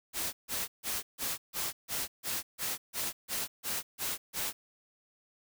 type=noise bursts; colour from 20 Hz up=white; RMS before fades=-34 dBFS; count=13; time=0.13-4.53 s; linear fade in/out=50 ms; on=200 ms; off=150 ms; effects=none